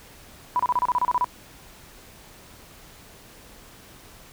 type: tone bursts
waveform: sine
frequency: 987.8 Hz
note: B5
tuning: in tune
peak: -18 dBFS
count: 11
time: 0.56-1.244 s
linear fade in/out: 0 ms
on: 34 ms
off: 31 ms
effects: pink hiss -48 dBFS RMS until 4.32 s